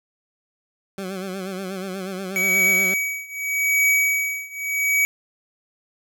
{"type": "tone with vibrato", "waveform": "20% pulse", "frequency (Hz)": 189.5, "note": "F#3", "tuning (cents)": 42, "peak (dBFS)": -23, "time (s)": [0.98, 2.94], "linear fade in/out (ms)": 2, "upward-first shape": "sine", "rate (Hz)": 8.3, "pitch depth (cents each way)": 70}
{"type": "tone with tremolo", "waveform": "square", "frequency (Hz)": 2269, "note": "C#7", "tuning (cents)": 40, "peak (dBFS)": -15, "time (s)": [2.36, 5.05], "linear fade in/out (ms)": 0, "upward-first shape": "triangle", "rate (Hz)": 0.82, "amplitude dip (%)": 95}
{"effects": []}